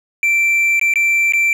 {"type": "tone with dropouts", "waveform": "triangle", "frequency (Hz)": 2345, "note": "D7", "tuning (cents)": -3, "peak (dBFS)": -10, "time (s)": [0.23, 1.53], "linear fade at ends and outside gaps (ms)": 1, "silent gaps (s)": [[0.796, 0.813], [0.938, 0.957], [1.323, 1.335]], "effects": []}